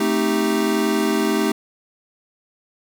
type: chord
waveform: square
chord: A half-diminished seventh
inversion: none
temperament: equal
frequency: 220 / 261.6 / 311.1 / 392 Hz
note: A3 / C4 / Eb4 / G4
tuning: 0 / 0 / 0 / 0 cents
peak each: -23 / -27 / -23 / -23 dBFS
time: 0-1.52 s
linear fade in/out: 5 ms
effects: none